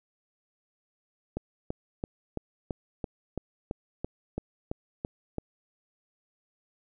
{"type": "click train", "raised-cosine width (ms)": 2, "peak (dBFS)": -18, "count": 13, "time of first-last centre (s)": [1.37, 5.383], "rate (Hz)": 2.99, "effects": []}